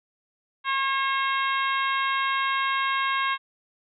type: harmonic tone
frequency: 540 Hz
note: C#5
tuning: 45 cents flat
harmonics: 2 / 3 / 4 / 5 / 6 / 7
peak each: -25 / -29 / -31 / -33 / -35 / -36 dBFS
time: 0.64-3.38 s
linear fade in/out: 50 ms
effects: none